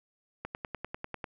click train, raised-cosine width 0.5 ms, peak -21 dBFS, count 9, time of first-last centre 0.45-1.242 s, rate 10.1 Hz, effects none

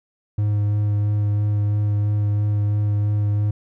triangle tone with vibrato, 103.83 Hz, G#2, in tune, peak -15 dBFS, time 0.38-3.51 s, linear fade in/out 5 ms, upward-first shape sine, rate 3 Hz, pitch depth 12 cents each way, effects none

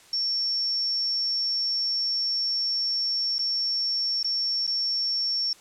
sine tone with dropouts, 5460 Hz, F8, 40 cents flat, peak -23 dBFS, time 0.13-5.53 s, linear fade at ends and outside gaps 2 ms, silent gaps 3.383-3.392 / 4.229-4.245 / 4.667-4.676 s, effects white hiss -53 dBFS RMS until 5.6 s + low-pass 9000 Hz 12 dB/octave

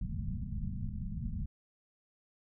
pink low-pass noise, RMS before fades -37 dBFS, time 0.01-1.46 s, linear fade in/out 5 ms, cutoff 230 Hz, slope 96 dB/octave, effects none

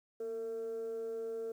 sine tone with frequency modulation, 452.4 Hz, A4, 48 cents sharp, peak -35 dBFS, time 0.2-1.52 s, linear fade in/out 5 ms, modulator 217 Hz, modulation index 0.25, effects tanh soft clip ceiling -34 dBFS + 11-bit

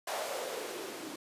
blue noise with band-pass filter sweep, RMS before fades -39 dBFS, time 0.07-1.16 s, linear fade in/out 5 ms, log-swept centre 690 to 280 Hz, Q 3.8, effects resampled to 32000 Hz

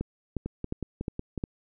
two click trains, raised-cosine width 3 ms, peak -19 / -17 dBFS, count 6 / 5, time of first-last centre 0.46-1.377 / 0.01-1.439 s, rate 5.45 / 2.8 Hz, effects none

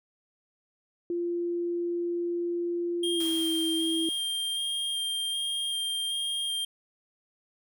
sine tone with pitch glide, 346 to 326.6 Hz, F4 to E4, -16 to -16 cents, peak -27 dBFS, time 1.1-4.09 s, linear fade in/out 2 ms, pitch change -100 cents, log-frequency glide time 3.14-3.25 s
square tone with vibrato, 3205 Hz, G7, 38 cents sharp, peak -29 dBFS, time 3.03-6.65 s, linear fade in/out 5 ms, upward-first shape square, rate 1.3 Hz, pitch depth 9 cents each way
white noise with exponential decay, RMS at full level -41 dBFS, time 3.2-5.73 s, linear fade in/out 2 ms, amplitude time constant 550 ms
effects none

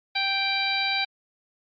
harmonic tone, 784 Hz, G5, in tune, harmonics 1 / 2 / 3 / 4 / 5 / 6, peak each -30 / -33 / -27 / -36 / -28 / -33 dBFS, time 0.15-1.05 s, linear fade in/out 10 ms, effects Opus 48 kbps

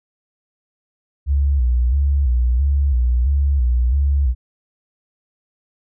sine tone with vibrato, 65.41 Hz, C2, in tune, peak -13 dBFS, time 1.26-4.35 s, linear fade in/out 50 ms, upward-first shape square, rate 1.5 Hz, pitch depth 120 cents each way, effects none

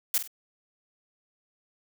blue noise with echo, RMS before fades -24 dBFS, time 0.14-0.18 s, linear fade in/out 2 ms, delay 48 ms, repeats 2, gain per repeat -10 dB, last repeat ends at 0.276 s, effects none

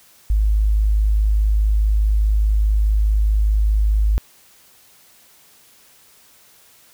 sine tone, 52.4 Hz, G#1, 16 cents sharp, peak -13 dBFS, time 0.3-4.18 s, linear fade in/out 0 ms, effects white hiss -51 dBFS RMS until 6.93 s

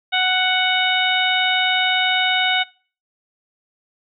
harmonic tone, 741 Hz, F#5, 2 cents sharp, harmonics 1 / 2 / 3 / 4 / 5, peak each -22 / -22 / -22 / -22 / -22 dBFS, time 0.12-2.64 s, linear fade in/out 20 ms, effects noise-tail reverb RT60 0.4 s tail -23 dB re dry

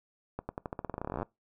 accelerating click train, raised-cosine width 1 ms, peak -21 dBFS, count 23, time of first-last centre 0.39-1.229 s, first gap 100 ms, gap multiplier 0.89, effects noise-tail reverb RT60 0.2 s tail -22 dB re dry

